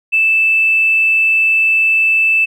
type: tone with tanh clipping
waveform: triangle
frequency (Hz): 2637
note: E7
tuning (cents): 0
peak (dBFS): -9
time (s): 0.12-2.46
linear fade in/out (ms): 20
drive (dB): 3
effects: none